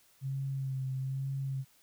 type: tone with vibrato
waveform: sine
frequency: 133.9 Hz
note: C3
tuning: 40 cents sharp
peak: -32 dBFS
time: 0.21-1.65 s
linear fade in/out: 50 ms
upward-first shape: sine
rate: 1.1 Hz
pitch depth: 30 cents each way
effects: white hiss -65 dBFS RMS until 1.82 s